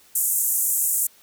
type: band-pass noise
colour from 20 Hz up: white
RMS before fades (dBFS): -22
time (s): 0.15-1.07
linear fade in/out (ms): 5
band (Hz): 7100 to 15000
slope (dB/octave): 48
effects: white hiss -54 dBFS RMS until 1.22 s